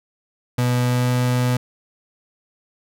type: tone with pitch glide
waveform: 35% pulse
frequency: 123.47 to 124.4 Hz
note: B2 to B2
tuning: 0 to +13 cents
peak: -15 dBFS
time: 0.58-1.57 s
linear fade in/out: 5 ms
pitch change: +13 cents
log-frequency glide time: 0.79-1.11 s
effects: none